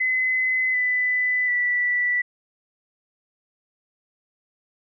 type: tone with pitch steps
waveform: sine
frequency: 2031 / 1997.3 / 1964.1 Hz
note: B6 / B6 / B6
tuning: +48 / +19 / -10 cents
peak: -19 dBFS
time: 0-2.22 s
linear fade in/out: 10 ms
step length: 740 ms
effects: none